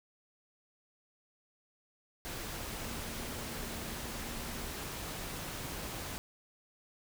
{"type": "tone in noise", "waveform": "sine", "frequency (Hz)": 233.1, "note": "A#3", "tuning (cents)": 0, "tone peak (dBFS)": -49, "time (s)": [2.86, 4.68], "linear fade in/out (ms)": 0, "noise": "pink", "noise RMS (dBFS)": -41, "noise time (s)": [2.25, 6.18], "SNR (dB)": -11, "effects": []}